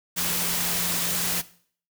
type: tone in noise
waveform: sine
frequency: 174.61 Hz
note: F3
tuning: in tune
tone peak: -36 dBFS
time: 0.16-1.42 s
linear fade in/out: 20 ms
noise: white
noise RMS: -26 dBFS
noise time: 0.16-1.42 s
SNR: -13 dB
effects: noise-tail reverb RT60 0.5 s tail -17 dB re dry